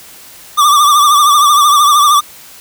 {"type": "tone with vibrato", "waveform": "square", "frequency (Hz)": 1174.7, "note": "D6", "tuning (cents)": 0, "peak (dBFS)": -6, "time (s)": [0.57, 2.21], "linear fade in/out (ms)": 20, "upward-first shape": "triangle", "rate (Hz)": 13, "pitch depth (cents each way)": 82, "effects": ["white hiss -36 dBFS RMS until 2.6 s"]}